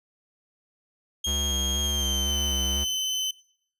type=tone with pitch glide; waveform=30% pulse; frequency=3244 to 3044 Hz; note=G#7 to F#7; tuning=-41 to +48 cents; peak=-23 dBFS; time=1.24-3.31 s; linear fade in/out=5 ms; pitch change=-111 cents; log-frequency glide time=1.81-2.37 s
type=tone with vibrato; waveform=square; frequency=69.3 Hz; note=C#2; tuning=in tune; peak=-29 dBFS; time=1.26-2.85 s; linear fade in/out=20 ms; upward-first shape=square; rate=2 Hz; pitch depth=46 cents each way
effects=noise-tail reverb RT60 0.6 s tail -20 dB re dry + resampled to 32000 Hz